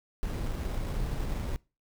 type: noise with sample-and-hold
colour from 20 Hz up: brown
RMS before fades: -32 dBFS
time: 0.23-1.56 s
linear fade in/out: 0 ms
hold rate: 4410 Hz
effects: noise-tail reverb RT60 0.3 s tail -23 dB re dry